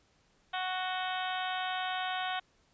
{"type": "harmonic tone with a mistuned harmonic", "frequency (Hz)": 370, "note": "F#4", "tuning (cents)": 0, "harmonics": [2, 3, 4, 5, 6, 7, 8, 9, 10], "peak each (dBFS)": [-35, -41, -39, -44, -46, -46, -43, -46, -44], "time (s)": [0.53, 2.4], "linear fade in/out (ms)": 10, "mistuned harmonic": 8, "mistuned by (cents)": 53, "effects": ["pink hiss -69 dBFS RMS until 2.73 s", "resampled to 16000 Hz"]}